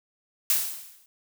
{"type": "noise with exponential decay", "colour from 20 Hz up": "blue", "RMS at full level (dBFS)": -20, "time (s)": [0.5, 1.06], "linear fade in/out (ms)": 1, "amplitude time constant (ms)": 120, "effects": []}